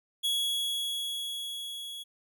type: tone with level ramp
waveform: 45% pulse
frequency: 3347 Hz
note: G#7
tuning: 13 cents sharp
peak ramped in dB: -26 to -39 dBFS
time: 0.23-2.04 s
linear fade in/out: 20 ms
effects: none